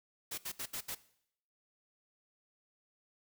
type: noise bursts at uneven times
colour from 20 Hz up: white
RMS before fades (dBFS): -40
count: 5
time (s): 0.31-0.38 / 0.45-0.52 / 0.59-0.66 / 0.73-0.81 / 0.88-0.95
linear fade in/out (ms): 10
effects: noise-tail reverb RT60 0.7 s tail -18 dB re dry